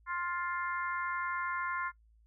harmonic tone, 350.7 Hz, F4, 7 cents sharp, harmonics 3 / 4 / 5 / 6, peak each -36 / -38 / -41 / -44 dBFS, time 0.06-1.92 s, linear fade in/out 50 ms, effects noise-tail reverb RT60 0.1 s tail -18 dB re dry + added 55 Hz sine -61 dBFS peak until 2.26 s

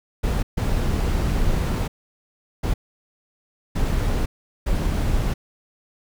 brown noise bursts at uneven times, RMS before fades -21 dBFS, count 5, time 0.23-0.43 / 0.57-1.88 / 2.63-2.74 / 3.75-4.26 / 4.66-5.34 s, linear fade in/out 10 ms, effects none

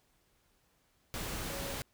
sine tone in noise, 554.4 Hz, C#5, in tune, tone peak -44 dBFS, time 1.5-1.74 s, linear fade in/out 0 ms, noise pink, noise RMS -39 dBFS, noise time 1.14-1.82 s, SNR -8 dB, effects pink hiss -72 dBFS RMS until 1.93 s

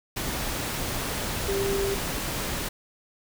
sine tone in noise, 394.5 Hz, G4, 11 cents sharp, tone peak -25 dBFS, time 1.48-1.95 s, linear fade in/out 10 ms, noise pink, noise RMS -30 dBFS, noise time 0.16-2.69 s, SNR +2 dB, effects none

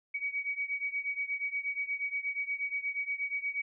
sine beating tone pair, 2259 / 2267.4 Hz, C#7 / C#7, +32 / +39 cents, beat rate 8.4 Hz, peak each -34 / -36 dBFS, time 0.14-3.62 s, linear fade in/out 10 ms, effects none

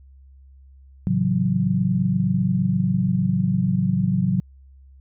sine chord, F# minor seventh, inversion first, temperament equal with one note detuned, 110 / 136.53 / 164.81 / 185 Hz, A2 / C#3 / E3 / F#3, 0 / -26 / 0 / 0 cents, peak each -26 / -24 / -26 / -20 dBFS, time 1.07-4.4 s, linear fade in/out 0 ms, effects added 67 Hz sine -45 dBFS peak until 5 s

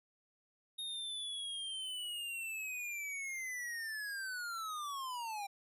square linear sweep, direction down, 3729 to 784 Hz, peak -40 dBFS, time 0.78-5.47 s, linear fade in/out 10 ms, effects resampled to 32000 Hz

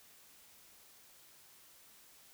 silence, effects white hiss -61 dBFS RMS until 2.33 s

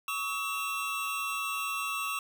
square tone cluster, 1124 / 1284 / 2699 Hz, C#6 / E6 / E7, +24 / -46 / +40 cents, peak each -36 / -39 / -35 dBFS, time 0.08-2.19 s, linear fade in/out 2 ms, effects none

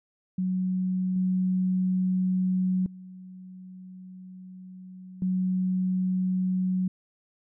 sine tone with level steps, 185 Hz, F#3, in tune, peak -24 / -22 / -41 / -23 dBFS, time 0.38-6.88 s, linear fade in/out 5 ms, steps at 1.16 / 2.86 / 5.22 s, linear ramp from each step 2 ms, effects none

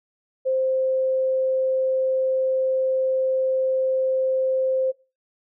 sine tone, 523.3 Hz, C5, in tune, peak -19 dBFS, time 0.45-4.92 s, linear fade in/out 20 ms, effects noise-tail reverb RT60 0.3 s tail -21 dB re dry

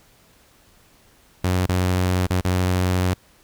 sawtooth tone with dropouts, 91.4 Hz, F#2, 21 cents flat, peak -14 dBFS, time 1.44-3.14 s, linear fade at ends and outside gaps 5 ms, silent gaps 1.664-1.689 / 2.268-2.302 / 2.41-2.448 s, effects pink hiss -55 dBFS RMS until 3.43 s

